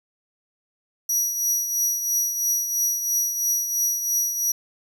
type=tone with tremolo; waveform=sawtooth; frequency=5800 Hz; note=F#8; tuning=35 cents flat; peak=-16 dBFS; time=1.09-4.52 s; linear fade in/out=5 ms; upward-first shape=triangle; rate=3 Hz; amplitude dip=60%; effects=none